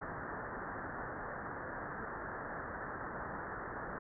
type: low-pass noise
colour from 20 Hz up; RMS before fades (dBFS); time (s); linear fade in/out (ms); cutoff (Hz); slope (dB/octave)
white; -43; 0.01-3.99; 10; 1800; 96
effects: none